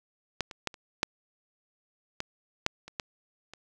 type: clicks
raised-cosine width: 0.2 ms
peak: -11 / -24 / -12 / -29 / -7 / -15 / -7 / -27 / -14 / -27 dBFS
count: 10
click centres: 0.407 / 0.512 / 0.673 / 0.742 / 1.031 / 2.204 / 2.664 / 2.88 / 2.998 / 3.536 s
effects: none